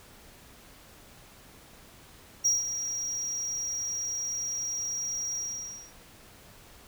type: tone with ADSR envelope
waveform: triangle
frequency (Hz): 5690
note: F8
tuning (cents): +31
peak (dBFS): -19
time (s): 2.44-5.93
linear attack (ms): 18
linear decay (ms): 170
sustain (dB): -10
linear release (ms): 570
effects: pink hiss -53 dBFS RMS until 6.87 s